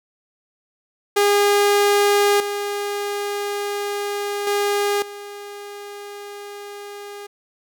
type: tone with level steps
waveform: sawtooth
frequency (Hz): 407.5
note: G#4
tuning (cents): -33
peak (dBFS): -10 / -19 / -14 / -29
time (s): 1.16-7.27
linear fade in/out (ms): 10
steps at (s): 2.4 / 4.47 / 5.02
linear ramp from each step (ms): 2
effects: none